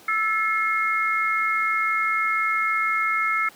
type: tone cluster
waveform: sine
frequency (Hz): 1318 / 1734 / 2153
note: E6 / A6 / C7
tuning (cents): -1 / -26 / +49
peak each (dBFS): -23 / -31 / -23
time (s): 0.08-3.49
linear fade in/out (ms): 5
effects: pink hiss -49 dBFS RMS until 3.55 s + high-pass 200 Hz 12 dB/octave